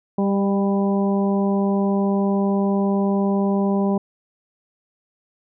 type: harmonic tone with a mistuned harmonic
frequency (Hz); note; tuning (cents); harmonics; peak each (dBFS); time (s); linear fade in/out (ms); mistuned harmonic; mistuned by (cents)
197.8; G3; +16; 1 / 2 / 3 / 4 / 5; -18 / -24 / -28 / -30 / -32; 0.18-3.98; 5; 3; +18
effects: none